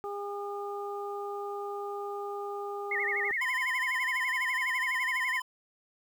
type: harmonic tone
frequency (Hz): 405.5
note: G#4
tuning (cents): -41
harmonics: 1 / 2 / 3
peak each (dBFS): -36 / -39 / -41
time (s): 0.04-3.31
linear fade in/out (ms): 0
type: tone with vibrato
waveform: sine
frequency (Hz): 1987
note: B6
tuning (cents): +10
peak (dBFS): -28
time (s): 2.91-5.4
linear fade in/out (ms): 5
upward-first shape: sine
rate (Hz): 12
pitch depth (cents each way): 170
type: tone with tremolo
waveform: square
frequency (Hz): 1020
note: C6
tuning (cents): -44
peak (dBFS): -33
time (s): 3.41-5.42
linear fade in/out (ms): 5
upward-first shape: triangle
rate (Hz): 15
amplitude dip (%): 65
effects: 10-bit